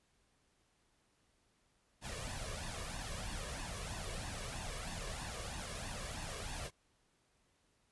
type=noise with flanger; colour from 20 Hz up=pink; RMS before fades=-43 dBFS; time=2.01-6.71 s; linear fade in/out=50 ms; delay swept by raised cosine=1.1 to 1.8 ms; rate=3.1 Hz; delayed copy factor=+0.65; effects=pink hiss -75 dBFS RMS until 7.91 s + resampled to 24000 Hz